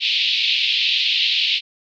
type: band-pass noise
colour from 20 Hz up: white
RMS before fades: -19 dBFS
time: 0-1.61 s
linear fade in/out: 50 ms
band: 2500 to 4100 Hz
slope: 48 dB/octave
effects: none